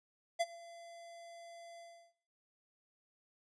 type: tone with ADSR envelope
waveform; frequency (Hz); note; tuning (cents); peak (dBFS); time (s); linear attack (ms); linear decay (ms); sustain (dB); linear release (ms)
square; 680; F5; -46; -29; 0.39-2.13; 20; 35; -23; 340
effects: noise-tail reverb RT60 0.6 s tail -18 dB re dry + resampled to 22050 Hz